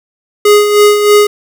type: tone with tremolo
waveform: square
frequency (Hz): 415.3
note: G#4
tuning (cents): 0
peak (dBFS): -3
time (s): 0.45-1.27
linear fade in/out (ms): 5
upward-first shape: sine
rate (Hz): 3.2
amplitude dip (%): 55
effects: 7-bit